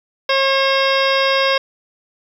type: harmonic tone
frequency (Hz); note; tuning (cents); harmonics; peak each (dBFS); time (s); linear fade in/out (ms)
540; C#5; -45; 1 / 2 / 3 / 4 / 5 / 6 / 7 / 9 / 10; -17 / -20 / -22 / -23 / -24 / -25 / -25 / -27 / -27; 0.29-1.58; 5
effects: 8-bit